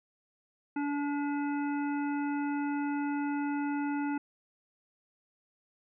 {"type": "harmonic tone with a mistuned harmonic", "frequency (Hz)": 287.8, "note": "D4", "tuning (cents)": -35, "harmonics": [1, 3, 5, 7, 9], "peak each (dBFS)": [-30, -38, -42, -49, -49], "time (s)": [0.76, 4.18], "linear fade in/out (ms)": 5, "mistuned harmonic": 9, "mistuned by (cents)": -17, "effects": []}